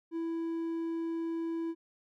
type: tone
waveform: triangle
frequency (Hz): 330.6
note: E4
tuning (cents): +5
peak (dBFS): -30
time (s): 0.11-1.75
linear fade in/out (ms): 50
effects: none